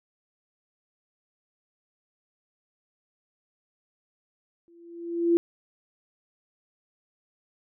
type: tone with exponential growth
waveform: sine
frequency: 340.2 Hz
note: F4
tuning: 45 cents flat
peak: -15 dBFS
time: 4.68-5.37 s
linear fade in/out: 0 ms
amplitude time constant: 150 ms
effects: none

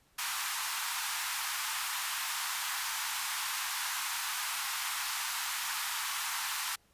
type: high-pass noise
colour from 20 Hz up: pink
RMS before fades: -35 dBFS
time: 0.18-6.76 s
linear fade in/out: 10 ms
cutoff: 880 Hz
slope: 48 dB/octave
effects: pink hiss -68 dBFS RMS until 6.93 s + resampled to 32000 Hz

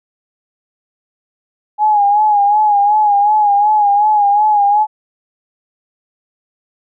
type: tone with vibrato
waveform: sine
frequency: 830.6 Hz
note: G#5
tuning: in tune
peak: -8 dBFS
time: 1.78-4.87 s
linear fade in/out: 50 ms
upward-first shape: sine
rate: 2.7 Hz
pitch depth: 56 cents each way
effects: none

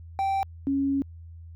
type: tone pair in turn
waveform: triangle / sine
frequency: 780 / 275.8 Hz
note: G5 / C#4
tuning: -9 / -9 cents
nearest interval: octave + tritone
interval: 1800 cents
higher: first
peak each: -21 / -22 dBFS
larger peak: first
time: 0.19-0.43 / 0.67-1.02 s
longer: second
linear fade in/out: 0 ms
effects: added 83 Hz sine -41 dBFS peak until 1.55 s

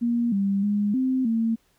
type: tone with pitch steps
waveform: sine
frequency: 236.5 / 197.6 / 205.7 / 259.6 / 226.6 Hz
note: A#3 / G3 / G#3 / C4 / A#3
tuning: +25 / +14 / -16 / -13 / -49 cents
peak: -20 dBFS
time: 0.01-1.56 s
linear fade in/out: 20 ms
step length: 310 ms
effects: pink hiss -65 dBFS RMS until 1.78 s

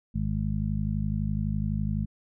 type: harmonic tone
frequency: 51.91 Hz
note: G#1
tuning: in tune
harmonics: 1 / 2 / 3 / 4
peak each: -31 / -31 / -31 / -31 dBFS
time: 0.14-2.06 s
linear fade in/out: 20 ms
effects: none

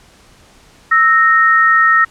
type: tone pair together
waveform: sine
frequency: 1312 / 1855.4 Hz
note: E6 / A#6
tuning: -9 / -9 cents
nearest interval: tritone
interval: 600 cents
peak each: -10 dBFS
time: 0.91-2.05 s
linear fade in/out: 10 ms
effects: pink hiss -46 dBFS RMS until 2.1 s + low-pass 9000 Hz 12 dB/octave

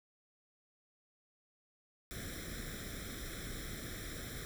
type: noise with comb filter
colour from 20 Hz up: pink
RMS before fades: -44 dBFS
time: 2.11-4.45 s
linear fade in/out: 0 ms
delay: 0.54 ms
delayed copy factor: +0.95
effects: none

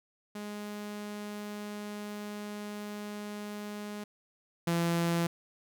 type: tone pair in turn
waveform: sawtooth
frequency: 207.8 / 169.53 Hz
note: G#3 / E3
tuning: +1 / +49 cents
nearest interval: major third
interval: 352 cents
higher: first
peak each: -34 / -23 dBFS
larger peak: second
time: 0.35-4.04 / 4.67-5.27 s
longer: first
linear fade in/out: 5 ms
effects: none

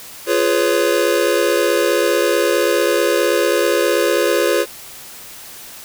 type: chord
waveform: square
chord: C# dominant seventh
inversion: first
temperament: just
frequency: 346.5 / 415.8 / 498.9 / 554.4 Hz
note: E#4 / G#4 / B4 / C#5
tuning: -14 / +2 / +17 / 0 cents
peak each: -20 dBFS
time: 0.26-4.66 s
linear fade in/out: 50 ms
effects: white hiss -36 dBFS RMS until 5.84 s

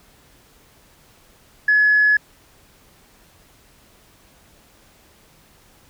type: tone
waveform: sine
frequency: 1699 Hz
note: G#6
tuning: 39 cents sharp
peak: -11 dBFS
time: 1.68-2.17 s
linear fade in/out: 5 ms
effects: tanh soft clip ceiling -7 dBFS + pink hiss -53 dBFS RMS until 5.89 s

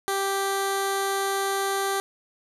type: tone with low-pass filter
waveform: 15% pulse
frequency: 392 Hz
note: G4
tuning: in tune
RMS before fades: -26 dBFS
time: 0.08-2 s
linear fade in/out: 0 ms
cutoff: 11000 Hz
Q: 2
effects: none

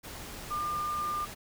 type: tone in noise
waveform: sine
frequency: 1200 Hz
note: D6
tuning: 37 cents sharp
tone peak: -30 dBFS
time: 0.5-1.26 s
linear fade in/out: 20 ms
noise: pink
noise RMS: -43 dBFS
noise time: 0.03-1.35 s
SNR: +10 dB
effects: none

